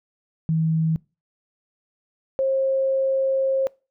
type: tone pair in turn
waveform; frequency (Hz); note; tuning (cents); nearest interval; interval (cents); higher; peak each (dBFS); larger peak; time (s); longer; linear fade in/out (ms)
sine; 160.6 / 534.9; E3 / C5; -45 / +38; octave + major sixth; 2083; second; -18; neither; 0.49-0.96 / 2.39-3.67; second; 0
effects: noise-tail reverb RT60 0.3 s tail -24 dB re dry